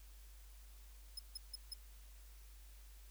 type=tone bursts; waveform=sawtooth; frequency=5140 Hz; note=E8; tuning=45 cents flat; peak=-40 dBFS; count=4; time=1.17-1.738 s; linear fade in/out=5 ms; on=22 ms; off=160 ms; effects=added 50 Hz sine -55 dBFS peak until 3.1 s + white hiss -66 dBFS RMS until 3.1 s